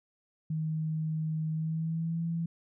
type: tone with pitch glide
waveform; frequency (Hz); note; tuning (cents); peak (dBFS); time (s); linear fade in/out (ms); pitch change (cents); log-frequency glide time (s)
sine; 157.4 to 166.76; D#3 to E3; +20 to +20; -29; 0.5-2.46; 5; +100; 1.51-2.23
effects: none